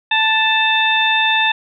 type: harmonic tone with a mistuned harmonic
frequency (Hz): 880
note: A5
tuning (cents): 0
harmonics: 1 / 2 / 3 / 4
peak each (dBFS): -18 / -18 / -18 / -18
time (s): 0.11-1.52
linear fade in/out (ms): 5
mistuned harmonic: 4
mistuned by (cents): +38
effects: none